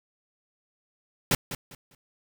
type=noise with echo; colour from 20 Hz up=pink; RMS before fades=-22 dBFS; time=1.31-1.35 s; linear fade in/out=2 ms; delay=200 ms; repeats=3; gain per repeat=-12 dB; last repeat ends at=1.95 s; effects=none